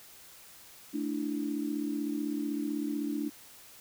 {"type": "chord", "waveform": "sine", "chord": "A suspended fourth", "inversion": "none", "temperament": "equal", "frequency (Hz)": [220, 293.7, 329.6], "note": ["A3", "D4", "E4"], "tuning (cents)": [0, 0, 0], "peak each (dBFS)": [-37, -32, -38], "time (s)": [0.93, 3.3], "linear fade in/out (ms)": 20, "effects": ["white hiss -53 dBFS RMS until 3.8 s"]}